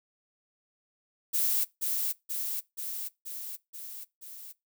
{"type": "noise with echo", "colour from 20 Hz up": "violet", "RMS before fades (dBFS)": -27, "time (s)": [1.33, 1.65], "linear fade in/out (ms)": 20, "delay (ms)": 480, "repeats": 6, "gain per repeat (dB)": -3, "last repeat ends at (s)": 4.53, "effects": ["noise-tail reverb RT60 0.2 s tail -21 dB re dry"]}